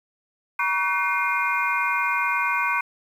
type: tone cluster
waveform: sine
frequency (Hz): 956 / 1127 / 1517 / 2122 / 2444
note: A#5 / C#6 / F#6 / C7 / D#7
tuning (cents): +43 / +28 / +43 / +24 / -32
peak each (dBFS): -27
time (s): 0.59-2.81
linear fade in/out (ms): 5
effects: 8-bit